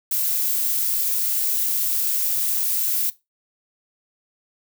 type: noise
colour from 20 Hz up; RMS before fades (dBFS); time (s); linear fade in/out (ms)
violet; -22; 0.11-3.1; 5
effects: noise-tail reverb RT60 0.2 s tail -17 dB re dry